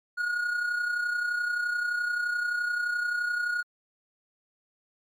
triangle tone with amplitude modulation, 1443 Hz, F#6, 44 cents flat, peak -22 dBFS, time 0.17-3.63 s, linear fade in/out 20 ms, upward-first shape sine, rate 31.6 Hz, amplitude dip 50%, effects MP3 96 kbps

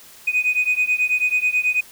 sine beating tone pair, 2489 / 2498.2 Hz, D#7 / D#7, 0 / +6 cents, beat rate 9.2 Hz, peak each -18 / -19 dBFS, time 0.27-1.81 s, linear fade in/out 10 ms, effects tanh soft clip ceiling -12 dBFS + white hiss -45 dBFS RMS until 1.91 s

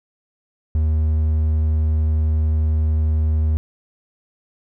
triangle tone, 77.78 Hz, D#2, in tune, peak -13 dBFS, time 0.75-3.57 s, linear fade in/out 0 ms, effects none

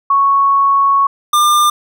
sine / square tone pair in turn, 1108 / 1198.3 Hz, C#6 / D6, -1 / +34 cents, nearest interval minor second, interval 135 cents, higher second, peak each -8 / -9 dBFS, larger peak first, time 0.1-1.07 / 1.33-1.7 s, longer first, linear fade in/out 5 ms, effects none

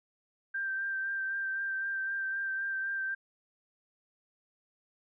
sine tone with vibrato, 1573 Hz, G6, 6 cents sharp, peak -31 dBFS, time 0.54-3.15 s, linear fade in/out 10 ms, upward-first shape sine, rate 3.9 Hz, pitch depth 20 cents each way, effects none

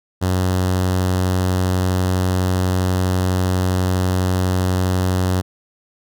sawtooth tone with notch filter, 92.2 Hz, F#2, 6 cents flat, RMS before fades -18 dBFS, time 0.21-5.42 s, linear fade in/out 20 ms, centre 2300 Hz, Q 2, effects none

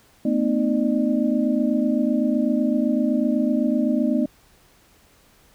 sine tone cluster, 223.9 / 251.8 / 305.1 / 601 Hz, A3 / B3 / D#4 / D5, +30 / +34 / -34 / +40 cents, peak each -23 / -21 / -24 / -28 dBFS, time 0.25-4.26 s, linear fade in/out 5 ms, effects pink hiss -56 dBFS RMS until 5.54 s

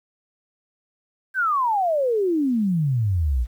sine exponential sweep, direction down, 1600 to 55 Hz, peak -18 dBFS, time 1.34-3.47 s, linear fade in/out 50 ms, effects 9-bit

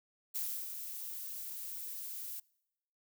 violet noise with ADSR envelope, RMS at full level -36 dBFS, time 0.34-2.4 s, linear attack 19 ms, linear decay 310 ms, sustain -7 dB, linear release 7 ms, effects noise-tail reverb RT60 0.9 s tail -26 dB re dry

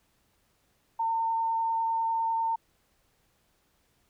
sine tone with vibrato, 907 Hz, A#5, 48 cents flat, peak -25 dBFS, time 0.99-2.56 s, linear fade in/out 10 ms, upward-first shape triangle, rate 10 Hz, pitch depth 9 cents each way, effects pink hiss -70 dBFS RMS until 4.09 s

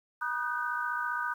sine tone cluster, 962 / 1230 / 1496 / 1551 Hz, B5 / D#6 / F#6 / G6, -46 / -20 / +19 / -19 cents, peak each -36 / -35 / -34 / -37 dBFS, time 0.21-1.34 s, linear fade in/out 10 ms, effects 10-bit

